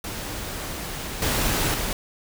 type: noise with level steps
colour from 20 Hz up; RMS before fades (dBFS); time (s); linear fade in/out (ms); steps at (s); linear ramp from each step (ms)
pink; -32 / -23 / -27; 0.04-1.93; 2; 1.22 / 1.74; 2
effects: none